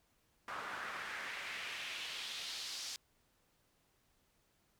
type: noise with band-pass filter sweep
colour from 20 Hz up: pink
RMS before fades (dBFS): -44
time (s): 0.48-2.96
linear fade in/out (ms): 0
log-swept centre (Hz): 1200 to 5200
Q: 2
effects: pink hiss -75 dBFS RMS until 4.79 s